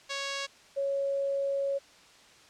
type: tone pair in turn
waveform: 5% pulse / sine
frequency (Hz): 554 / 554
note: C#5 / C#5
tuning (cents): -1 / -1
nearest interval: unison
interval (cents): 0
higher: neither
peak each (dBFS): -20 / -27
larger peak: first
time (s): 0.09-0.47 / 0.76-1.79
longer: second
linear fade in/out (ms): 20
effects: white hiss -56 dBFS RMS until 2.49 s + low-pass 6000 Hz 12 dB/octave